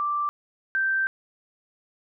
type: tone pair in turn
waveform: sine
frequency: 1174.7 / 1562.6 Hz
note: D6 / G6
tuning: 0 / -6 cents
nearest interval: perfect fourth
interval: 494 cents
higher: second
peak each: -23 / -21 dBFS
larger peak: second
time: 0-0.29 / 0.75-1.07 s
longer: second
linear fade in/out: 0 ms
effects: none